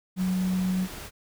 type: tone in noise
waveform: sine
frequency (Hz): 185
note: F#3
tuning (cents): 0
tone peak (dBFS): -23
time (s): 0.16-0.88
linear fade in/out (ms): 50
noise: pink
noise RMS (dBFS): -40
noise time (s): 0.16-1.11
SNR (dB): +14
effects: none